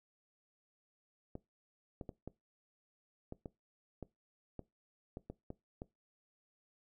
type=clicks; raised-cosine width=2 ms; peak=-30 dBFS; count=12; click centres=1.354 / 2.012 / 2.092 / 2.276 / 3.324 / 3.458 / 4.027 / 4.593 / 5.171 / 5.3 / 5.504 / 5.819 s; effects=noise-tail reverb RT60 0.2 s tail -20 dB re dry